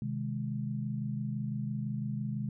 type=chord; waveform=sine; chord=Ab major; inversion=first; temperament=just; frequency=129.78 / 155.74 / 207.7 Hz; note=C3 / Eb3 / Ab3; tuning=-14 / +2 / 0 cents; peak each=-35 / -39 / -36 dBFS; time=0.02-2.49 s; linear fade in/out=2 ms; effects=none